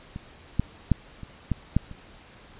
clicks, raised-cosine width 5 ms, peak -22 / -9 / -6 / -26 / -11 / -7 / -27 dBFS, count 7, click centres 0.161 / 0.596 / 0.917 / 1.233 / 1.517 / 1.766 / 1.913 s, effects pink hiss -50 dBFS RMS until 2.59 s + resampled to 8000 Hz

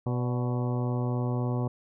harmonic tone with a mistuned harmonic, 123.47 Hz, B2, in tune, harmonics 1 / 2 / 3 / 4 / 5 / 6 / 7 / 8 / 9, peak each -27 / -33 / -37 / -39 / -41 / -43 / -44 / -45 / -46 dBFS, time 0.06-1.68 s, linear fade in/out 5 ms, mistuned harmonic 5, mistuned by -57 cents, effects none

